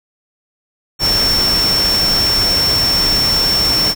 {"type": "tone in noise", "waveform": "sine", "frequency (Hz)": 5430, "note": "F8", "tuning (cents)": -50, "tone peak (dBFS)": -12, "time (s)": [0.99, 3.95], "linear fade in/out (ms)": 50, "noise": "pink", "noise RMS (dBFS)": -20, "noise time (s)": [0.99, 3.95], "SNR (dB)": 5, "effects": []}